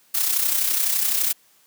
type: noise with amplitude modulation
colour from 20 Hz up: blue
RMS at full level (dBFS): -19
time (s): 0.14-1.33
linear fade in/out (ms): 10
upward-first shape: sine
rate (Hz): 31.9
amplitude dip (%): 55
effects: white hiss -58 dBFS RMS until 1.66 s + high-pass 150 Hz 12 dB/octave